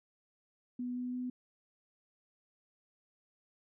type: tone with pitch steps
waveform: sine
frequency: 246.9 / 248.5 / 250.1 Hz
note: B3 / B3 / B3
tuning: 0 / +11 / +22 cents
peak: -35 dBFS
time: 0.79-1.3 s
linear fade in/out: 5 ms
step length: 170 ms
effects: none